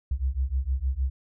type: beating tone pair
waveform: sine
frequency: 62.8 / 69.3 Hz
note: B1 / C#2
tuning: +30 / 0 cents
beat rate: 6.5 Hz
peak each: -27 dBFS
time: 0.11-1.1 s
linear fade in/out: 5 ms
effects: none

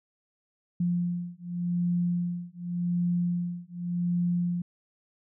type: beating tone pair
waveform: sine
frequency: 174.61 / 175.48 Hz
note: F3 / F3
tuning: 0 / +9 cents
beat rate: 0.87 Hz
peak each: -29 dBFS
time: 0.8-4.62 s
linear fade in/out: 5 ms
effects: none

